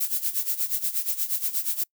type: noise with tremolo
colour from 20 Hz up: violet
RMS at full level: -24 dBFS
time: 0-1.84 s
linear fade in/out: 10 ms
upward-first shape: sine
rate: 8.4 Hz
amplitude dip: 80%
effects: noise-tail reverb RT60 0.1 s tail -26 dB re dry